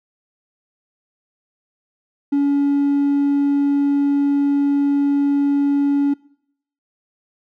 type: tone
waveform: triangle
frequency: 283 Hz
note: C#4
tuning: 36 cents sharp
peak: -11 dBFS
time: 2.32-6.14 s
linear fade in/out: 10 ms
effects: noise-tail reverb RT60 0.7 s tail -25 dB re dry + tanh soft clip ceiling -9 dBFS